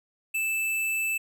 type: tone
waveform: square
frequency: 2637 Hz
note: E7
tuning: in tune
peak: -26 dBFS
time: 0.34-1.18 s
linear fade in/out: 10 ms
effects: none

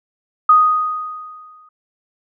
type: tone with exponential decay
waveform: sine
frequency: 1244.5 Hz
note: D#6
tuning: in tune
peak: -5 dBFS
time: 0.49-1.69 s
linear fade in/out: 5 ms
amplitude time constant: 260 ms
effects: none

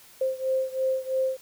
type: beating tone pair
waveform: sine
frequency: 523.3 / 526.3 Hz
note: C5 / C5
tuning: 0 / +10 cents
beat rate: 3 Hz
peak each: -26 / -28 dBFS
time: 0.21-1.37 s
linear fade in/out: 5 ms
effects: white hiss -52 dBFS RMS until 1.41 s

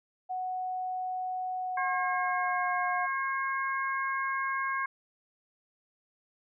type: tone with pitch glide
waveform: sine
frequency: 740 to 721.4 Hz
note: F#5 to F#5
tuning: 0 to -44 cents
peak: -31 dBFS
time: 0.29-3.07 s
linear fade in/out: 20 ms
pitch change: -44 cents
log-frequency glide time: 1.57-2.72 s
type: harmonic tone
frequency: 539 Hz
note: C#5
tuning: 49 cents flat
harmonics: 2 / 3 / 4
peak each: -31 / -33 / -38 dBFS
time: 1.77-4.86 s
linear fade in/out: 5 ms
effects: none

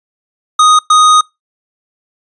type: tone bursts at uneven times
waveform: square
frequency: 1244.5 Hz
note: D#6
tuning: in tune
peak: -5 dBFS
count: 2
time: 0.59-0.79 / 0.9-1.21 s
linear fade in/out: 5 ms
effects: noise-tail reverb RT60 0.2 s tail -25 dB re dry + resampled to 22050 Hz

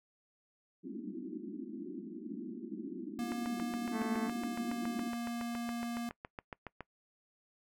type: band-pass noise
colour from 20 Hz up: white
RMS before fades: -43 dBFS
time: 0.83-5.1 s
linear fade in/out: 20 ms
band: 190 to 360 Hz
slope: 96 dB/octave
type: tone with pitch glide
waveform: square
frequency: 237.8 to 235.9 Hz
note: A#3 to A#3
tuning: +35 to +21 cents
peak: -37 dBFS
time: 3.19-6.09 s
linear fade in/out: 0 ms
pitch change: -14 cents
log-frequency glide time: 4.12-4.87 s
type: click train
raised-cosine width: 0.5 ms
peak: -27 dBFS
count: 26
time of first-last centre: 3.32-6.807 s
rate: 7.17 Hz
type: harmonic tone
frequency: 220 Hz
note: A3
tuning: in tune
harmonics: 1 / 2 / 3 / 4 / 5 / 6 / 7 / 8 / 9 / 10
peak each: -37 / -42 / -49 / -46 / -47 / -54 / -51 / -56 / -54 / -56 dBFS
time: 3.91-4.31 s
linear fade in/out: 50 ms
effects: noise-tail reverb RT60 0.1 s tail -22 dB re dry

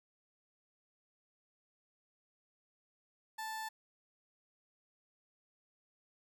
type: tone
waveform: 30% pulse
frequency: 880 Hz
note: A5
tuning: in tune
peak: -37 dBFS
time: 3.38-3.69 s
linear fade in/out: 10 ms
effects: none

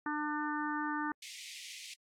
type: harmonic tone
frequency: 299.2 Hz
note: D4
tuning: 32 cents sharp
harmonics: 1 / 3 / 4 / 5 / 6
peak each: -37 / -39 / -40 / -41 / -43 dBFS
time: 0.06-1.12 s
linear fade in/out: 2 ms
type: high-pass noise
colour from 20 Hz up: pink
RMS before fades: -45 dBFS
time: 1.22-1.94 s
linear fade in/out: 5 ms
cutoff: 2000 Hz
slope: 96 dB/octave
effects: low-pass 8000 Hz 12 dB/octave + AAC 64 kbps

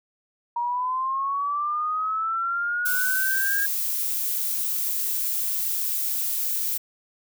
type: linear sweep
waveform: sine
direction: up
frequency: 943 to 1631 Hz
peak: -23 dBFS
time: 0.56-3.66 s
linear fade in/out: 5 ms
type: noise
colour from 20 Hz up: violet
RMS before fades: -26 dBFS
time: 2.85-6.78 s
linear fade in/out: 10 ms
effects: none

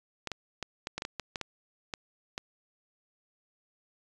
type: clicks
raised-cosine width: 0.2 ms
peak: -17 dBFS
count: 12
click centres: 0.273 / 0.317 / 0.627 / 0.871 / 0.98 / 1.021 / 1.051 / 1.197 / 1.358 / 1.413 / 1.938 / 2.379 s
effects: resampled to 22050 Hz

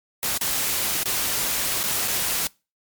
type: noise with dropouts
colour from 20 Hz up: white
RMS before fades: -24 dBFS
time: 0.23-2.47 s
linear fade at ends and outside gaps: 0 ms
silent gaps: 0.376-0.412 / 1.032-1.057 / 1.832-1.838 / 2.076-2.08 s
effects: noise-tail reverb RT60 0.3 s tail -25 dB re dry + MP3 96 kbps

